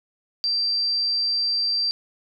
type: tone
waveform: sine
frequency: 4699 Hz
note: D8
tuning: in tune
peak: -20 dBFS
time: 0.44-1.91 s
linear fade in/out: 0 ms
effects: none